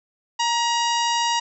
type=harmonic tone with a mistuned harmonic; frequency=953 Hz; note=A#5; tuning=38 cents sharp; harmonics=1 / 2 / 3 / 4 / 5 / 6 / 7 / 8; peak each=-21 / -30 / -27 / -31 / -31 / -31 / -36 / -38 dBFS; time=0.39-1.4 s; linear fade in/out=10 ms; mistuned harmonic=1; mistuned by=-32 cents; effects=none